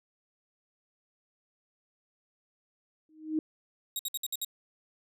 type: tone with exponential growth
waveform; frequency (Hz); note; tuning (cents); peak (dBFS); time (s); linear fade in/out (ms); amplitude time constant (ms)
sine; 312.1; D#4; +5; -23; 3.09-3.39; 2; 64
type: tone bursts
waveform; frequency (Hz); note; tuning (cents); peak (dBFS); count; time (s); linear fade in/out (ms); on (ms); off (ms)
15% pulse; 3789; A#7; +27; -24; 6; 3.96-4.447; 2; 32; 59
effects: none